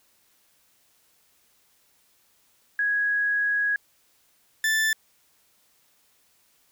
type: tone pair in turn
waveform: sine / 40% pulse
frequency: 1661.2 / 1760 Hz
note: G#6 / A6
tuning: 0 / 0 cents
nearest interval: minor second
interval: 100 cents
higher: second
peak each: -21 / -20 dBFS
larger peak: second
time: 2.79-3.76 / 4.64-4.93 s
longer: first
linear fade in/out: 2 ms
effects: white hiss -64 dBFS RMS until 6.71 s